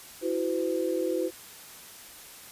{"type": "chord", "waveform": "sine", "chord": "E suspended second", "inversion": "none", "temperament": "equal with one note detuned", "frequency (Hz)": [329.6, 370, 506.9], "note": ["E4", "F#4", "B4"], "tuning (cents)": [0, 0, 45], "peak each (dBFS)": -30, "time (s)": [0.21, 1.31], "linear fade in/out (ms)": 50, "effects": ["white hiss -47 dBFS RMS until 2.51 s", "resampled to 32000 Hz"]}